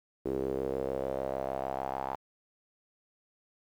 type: tone with band-pass filter sweep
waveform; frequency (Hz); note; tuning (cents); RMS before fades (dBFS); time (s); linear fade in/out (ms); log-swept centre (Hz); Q
sawtooth; 66.7; C2; +34; -34; 0.25-2.16; 10; 380 to 860; 4.3
effects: 10-bit